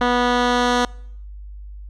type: tone with low-pass filter sweep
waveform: 10% pulse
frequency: 244.8 Hz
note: B3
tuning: 15 cents flat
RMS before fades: -18 dBFS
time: 0.01-0.85 s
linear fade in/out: 2 ms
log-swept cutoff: 2900 to 5700 Hz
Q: 0.9
effects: noise-tail reverb RT60 0.7 s tail -25 dB re dry + added 50 Hz sine -33 dBFS peak until 1.89 s